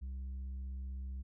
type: tone with tanh clipping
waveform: sine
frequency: 65.41 Hz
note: C2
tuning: in tune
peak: -40 dBFS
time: 0.01-1.23 s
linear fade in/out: 20 ms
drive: 4 dB
effects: none